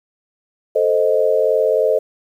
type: chord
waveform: sine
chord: A diminished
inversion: none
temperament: equal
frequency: 440 / 523.3 / 622.3 Hz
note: A4 / C5 / Eb5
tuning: 0 / 0 / 0 cents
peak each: -17 dBFS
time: 0.75-1.99 s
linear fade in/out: 10 ms
effects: 8-bit